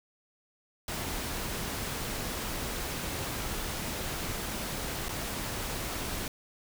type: noise with dropouts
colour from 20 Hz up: pink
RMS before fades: -35 dBFS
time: 0.88-6.28 s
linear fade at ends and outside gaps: 2 ms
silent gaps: 5.085-5.091 s
effects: none